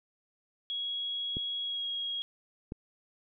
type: tone with pitch glide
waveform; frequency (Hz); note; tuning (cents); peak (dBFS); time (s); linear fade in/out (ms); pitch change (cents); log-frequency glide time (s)
sine; 3322 to 3288; G#7 to G#7; 0 to -18; -32; 0.7-2.22; 0; -18; 1.63-1.88
type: clicks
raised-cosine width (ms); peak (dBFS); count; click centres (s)
3; -24; 2; 1.369 / 2.721
effects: none